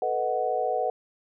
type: chord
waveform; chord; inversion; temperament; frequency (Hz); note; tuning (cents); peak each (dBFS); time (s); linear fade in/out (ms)
sine; B dominant seventh; third; equal; 440 / 493.9 / 622.3 / 740; A4 / B4 / D#5 / F#5; 0 / 0 / 0 / 0; -32 / -29 / -31 / -27; 0.02-0.9; 2
effects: none